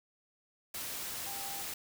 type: tone in noise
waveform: sine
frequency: 795 Hz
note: G5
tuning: 24 cents sharp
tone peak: -46 dBFS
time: 1.26-1.62 s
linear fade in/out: 5 ms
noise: white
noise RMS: -40 dBFS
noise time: 0.74-1.74 s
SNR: -9 dB
effects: none